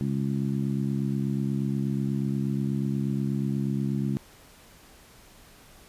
harmonic tone, 68.3 Hz, C#2, 25 cents flat, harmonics 2 / 3 / 4 / 5, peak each -28 / -28 / -34 / -38 dBFS, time 0.01-4.17 s, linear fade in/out 0 ms, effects pink hiss -53 dBFS RMS until 5.88 s + resampled to 32000 Hz

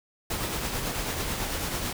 pink noise with tremolo, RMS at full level -29 dBFS, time 0.3-1.93 s, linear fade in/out 5 ms, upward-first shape triangle, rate 9.1 Hz, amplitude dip 40%, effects none

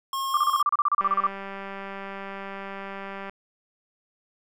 square tone, 1079 Hz, C#6, 47 cents flat, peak -27 dBFS, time 0.13-0.62 s, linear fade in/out 2 ms
sine tone bursts, 1174.7 Hz, D6, in tune, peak -18 dBFS, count 15, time 0.34-1.268 s, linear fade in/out 2 ms, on 32 ms, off 32 ms
click train, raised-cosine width 0.5 ms, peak -22 dBFS, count 449, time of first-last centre 1.01-3.296 s, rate 196 Hz
effects none

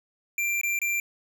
square tone with dropouts, 2365 Hz, D7, 12 cents sharp, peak -25 dBFS, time 0.38-1 s, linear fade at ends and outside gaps 2 ms, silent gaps 0.613-0.633 / 0.79-0.816 s, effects none

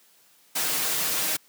white noise with comb filter, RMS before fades -26 dBFS, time 0.55-1.37 s, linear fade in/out 10 ms, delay 6.4 ms, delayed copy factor +0.55, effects white hiss -59 dBFS RMS until 1.48 s + high-pass 150 Hz 12 dB/octave

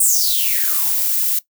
violet noise with high-pass filter sweep, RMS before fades -17 dBFS, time 0-1.39 s, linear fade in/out 5 ms, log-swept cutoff 9000 to 210 Hz, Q 8.6, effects noise-tail reverb RT60 0.1 s tail -17 dB re dry

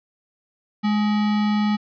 sine tone with sample-and-hold, 209.8 Hz, G#3, 18 cents sharp, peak -17 dBFS, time 0.83-1.77 s, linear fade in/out 20 ms, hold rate 1050 Hz, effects resampled to 11025 Hz

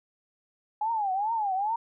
sine tone with vibrato, 830.6 Hz, G#5, in tune, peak -25 dBFS, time 0.81-1.76 s, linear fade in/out 5 ms, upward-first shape triangle, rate 2.4 Hz, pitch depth 210 cents each way, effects none

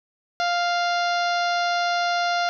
harmonic tone, 698.5 Hz, F5, in tune, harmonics 1 / 2 / 3 / 4 / 5 / 6 / 7 / 8 / 9, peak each -22 / -26 / -34 / -36 / -35 / -34 / -37 / -39 / -47 dBFS, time 0.4-2.49 s, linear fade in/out 0 ms, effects none

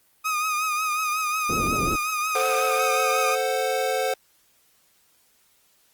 30% pulse tone with vibrato, 1244.5 Hz, D#6, in tune, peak -20 dBFS, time 0.24-3.36 s, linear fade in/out 20 ms, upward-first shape triangle, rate 5.5 Hz, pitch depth 56 cents each way
white low-pass noise, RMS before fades -28 dBFS, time 1.49-1.96 s, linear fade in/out 2 ms, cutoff 440 Hz, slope 24 dB/octave
square chord, F# diminished, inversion first, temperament equal, 440 / 523.3 / 740 Hz, A4 / C5 / F#5, 0 / 0 / 0 cents, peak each -29 / -26 / -28 dBFS, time 2.35-4.14 s, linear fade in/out 5 ms
effects white hiss -62 dBFS RMS until 5.93 s + Opus 32 kbps

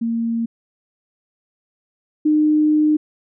sine tone pair in turn, 230.2 / 304.5 Hz, A#3 / D#4, -22 / -37 cents, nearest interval perfect fourth, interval 485 cents, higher second, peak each -18 / -12 dBFS, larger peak second, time 0.01-0.46 / 2.25-2.97 s, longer second, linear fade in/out 10 ms, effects none

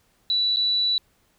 sine tone with dropouts, 3949 Hz, B7, 1 cent flat, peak -19 dBFS, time 0.3-0.98 s, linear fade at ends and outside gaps 1 ms, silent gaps 0.561-0.569 s, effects pink hiss -64 dBFS RMS until 1.38 s

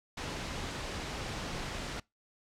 pink noise, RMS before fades -38 dBFS, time 0.17-2 s, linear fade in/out 5 ms, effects noise-tail reverb RT60 0.2 s tail -24 dB re dry + low-pass 6000 Hz 12 dB/octave

